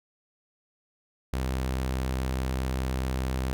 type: tone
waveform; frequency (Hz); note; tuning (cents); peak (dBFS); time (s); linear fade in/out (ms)
sawtooth; 64.8; C2; -16; -23; 1.33-3.53; 0
effects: none